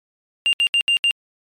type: tone bursts at uneven times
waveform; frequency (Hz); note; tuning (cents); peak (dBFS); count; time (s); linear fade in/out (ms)
sine; 2794; F7; 0; -11; 5; 0.46-0.53 / 0.6-0.67 / 0.74-0.81 / 0.88-0.97 / 1.04-1.11; 0
effects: tanh soft clip ceiling -13 dBFS + MP3 96 kbps